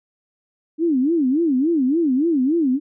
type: tone with vibrato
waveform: sine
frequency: 293.7 Hz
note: D4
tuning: in tune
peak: -15 dBFS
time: 0.78-2.8 s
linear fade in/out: 50 ms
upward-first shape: sine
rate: 3.5 Hz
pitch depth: 270 cents each way
effects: none